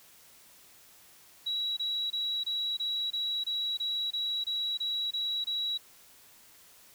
sine tone bursts, 3891 Hz, B7, 27 cents flat, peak -29 dBFS, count 13, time 1.46-5.778 s, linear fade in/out 10 ms, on 310 ms, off 24 ms, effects white hiss -57 dBFS RMS until 6.94 s

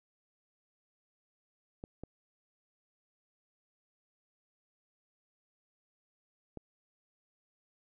clicks, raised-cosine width 2 ms, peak -29 dBFS, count 3, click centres 1.839 / 2.036 / 6.573 s, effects none

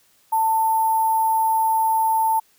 sine tone with sample-and-hold, 890 Hz, A5, 20 cents sharp, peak -16 dBFS, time 0.32-2.4 s, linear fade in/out 10 ms, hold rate 11025 Hz, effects white hiss -59 dBFS RMS until 2.58 s

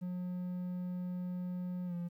triangle tone with pitch glide, 180 to 173.57 Hz, F#3 to F3, -47 to -10 cents, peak -34 dBFS, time 0.01-2.09 s, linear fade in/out 20 ms, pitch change -63 cents, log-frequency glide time 1.86-1.94 s, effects 12-bit

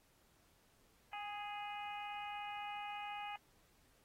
harmonic tone with a mistuned harmonic, 415.3 Hz, G#4, in tune, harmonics 2 / 3 / 4 / 5 / 6 / 7, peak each -44 / -52 / -57 / -54 / -51 / -54 dBFS, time 1.13-3.36 s, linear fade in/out 2 ms, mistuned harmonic 2, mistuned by -19 cents, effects pink hiss -72 dBFS RMS until 4.04 s + AAC 48 kbps

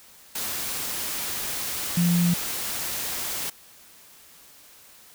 sine tone in noise, 173.2 Hz, F3, 14 cents flat, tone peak -18 dBFS, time 1.97-2.34 s, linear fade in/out 5 ms, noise white, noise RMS -30 dBFS, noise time 0.35-3.5 s, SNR +9 dB, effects white hiss -51 dBFS RMS until 5.14 s

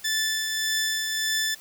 15% pulse tone with tremolo, 1755 Hz, A6, 5 cents flat, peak -16 dBFS, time 0.04-1.55 s, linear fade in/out 10 ms, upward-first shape triangle, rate 1.7 Hz, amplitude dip 40%, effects white hiss -48 dBFS RMS until 1.6 s

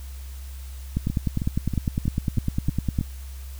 two click trains, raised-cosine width 5 ms, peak -10 / -13 dBFS, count 21 / 7, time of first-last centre 0.97-2.988 / 1.1-3.011 s, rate 9.91 / 3.14 Hz, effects added 66 Hz sine -34 dBFS peak until 3.59 s + white hiss -49 dBFS RMS until 3.59 s

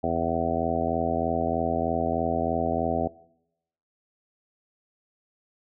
harmonic tone, 83.2 Hz, E2, 17 cents sharp, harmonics 1 / 2 / 3 / 4 / 5 / 6 / 7 / 8 / 9, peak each -35 / -35 / -31 / -34 / -33 / -34 / -33 / -29 / -30 dBFS, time 0.03-3.08 s, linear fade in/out 10 ms, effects noise-tail reverb RT60 0.8 s tail -21 dB re dry

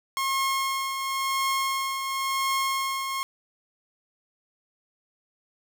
sawtooth tone with tremolo, 1078 Hz, C#6, 49 cents flat, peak -19 dBFS, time 0.17-3.23 s, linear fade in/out 0 ms, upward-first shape triangle, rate 0.95 Hz, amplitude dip 50%, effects none

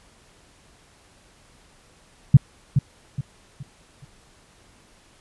sine tone with echo, 137.6 Hz, C#3, 12 cents flat, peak -4 dBFS, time 2.34-2.37 s, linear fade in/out 5 ms, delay 420 ms, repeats 4, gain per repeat -9 dB, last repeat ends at 4.05 s, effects pink hiss -55 dBFS RMS until 5.2 s + resampled to 24000 Hz

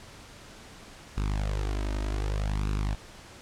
sawtooth tone with flanger, 50.9 Hz, G#1, 34 cents flat, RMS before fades -29 dBFS, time 1.17-2.95 s, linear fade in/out 5 ms, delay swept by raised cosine 0.76 to 3.26 ms, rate 0.65 Hz, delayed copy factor +0.9, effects pink hiss -48 dBFS RMS until 3.41 s + low-pass 8000 Hz 12 dB/octave

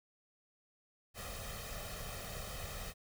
pink noise with comb filter, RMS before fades -44 dBFS, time 1.14-2.94 s, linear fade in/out 50 ms, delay 1.6 ms, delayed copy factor +0.75, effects none

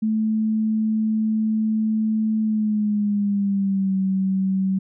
sine tone with pitch glide, 218.1 to 190.97 Hz, A3 to G3, -15 to -45 cents, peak -18 dBFS, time 0.02-4.79 s, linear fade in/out 10 ms, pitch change -230 cents, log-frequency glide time 2.41-3.96 s, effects none

